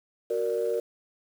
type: chord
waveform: sine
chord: Gb augmented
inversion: none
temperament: equal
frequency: 370 / 466.2 / 587.3 Hz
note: Gb4 / Bb4 / D5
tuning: 0 / 0 / 0 cents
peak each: -31 / -26 / -31 dBFS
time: 0.3-0.8 s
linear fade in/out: 5 ms
effects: tanh soft clip ceiling -17 dBFS + 8-bit